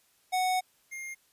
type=tone pair in turn; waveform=square; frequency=740 / 2124 Hz; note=F#5 / C7; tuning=0 / +25 cents; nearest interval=octave + tritone; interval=1825 cents; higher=second; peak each=-26 / -38 dBFS; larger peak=first; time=0.32-0.61 / 0.91-1.15 s; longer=first; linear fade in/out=20 ms; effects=white hiss -67 dBFS RMS until 1.32 s + resampled to 32000 Hz